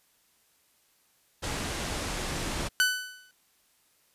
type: low-pass noise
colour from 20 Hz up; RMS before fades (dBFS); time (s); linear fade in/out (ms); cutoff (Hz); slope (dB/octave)
pink; -33; 1.42-2.69; 20; 9800; 24
type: tone with exponential decay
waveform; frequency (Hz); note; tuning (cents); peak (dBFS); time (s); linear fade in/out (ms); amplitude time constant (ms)
sawtooth; 1500; F#6; +23; -15; 2.8-3.31; 0; 110
effects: white hiss -67 dBFS RMS until 4.14 s + resampled to 32000 Hz